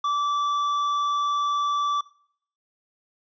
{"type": "tone with tanh clipping", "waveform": "sine", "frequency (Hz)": 1161, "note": "D6", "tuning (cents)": -20, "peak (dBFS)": -23, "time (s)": [0.04, 2.01], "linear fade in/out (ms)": 5, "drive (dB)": 8, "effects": ["noise-tail reverb RT60 0.6 s tail -20 dB re dry", "resampled to 16000 Hz"]}